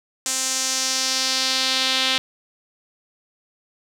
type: tone with band-pass filter sweep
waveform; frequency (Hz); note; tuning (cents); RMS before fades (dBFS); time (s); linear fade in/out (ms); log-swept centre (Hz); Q
sawtooth; 261.6; C4; 0; -22; 0.26-2.18; 0; 7300 to 3500; 2.3
effects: none